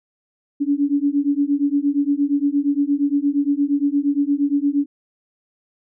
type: beating tone pair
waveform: sine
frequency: 280.9 / 289.5 Hz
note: C#4 / D4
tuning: +23 / -25 cents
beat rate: 8.6 Hz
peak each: -19 dBFS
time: 0.6-4.86 s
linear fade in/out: 20 ms
effects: none